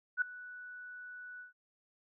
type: tone with ADSR envelope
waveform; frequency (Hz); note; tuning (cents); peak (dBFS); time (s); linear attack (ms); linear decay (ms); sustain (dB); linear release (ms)
sine; 1480; F#6; 0; -25; 0.17-1.53; 46; 6; -20; 130
effects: none